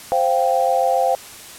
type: chord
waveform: sine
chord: C suspended fourth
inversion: none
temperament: just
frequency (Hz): 523.3 / 697.7 / 784.9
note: C5 / F5 / G5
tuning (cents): 0 / -2 / +2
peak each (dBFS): -19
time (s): 0.12-1.15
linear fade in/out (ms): 0
effects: white hiss -38 dBFS RMS until 1.58 s + low-pass 12000 Hz 12 dB/octave